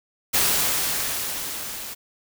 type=noise with level ramp; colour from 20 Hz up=white; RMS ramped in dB=-19 to -35 dBFS; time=0.33-1.95 s; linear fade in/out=20 ms; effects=none